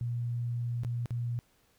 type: tone with dropouts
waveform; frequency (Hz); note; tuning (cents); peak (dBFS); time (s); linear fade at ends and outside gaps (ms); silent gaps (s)
sine; 119.5; A#2; +43; -30; 0.01-1.39; 0; 0.835-0.848 / 1.058-1.107
effects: pink hiss -68 dBFS RMS until 1.78 s